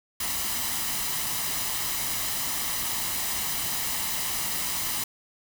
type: noise with comb filter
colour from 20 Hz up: white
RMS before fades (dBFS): -29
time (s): 0.2-5.04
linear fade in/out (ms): 5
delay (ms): 1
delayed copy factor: +0.5
effects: none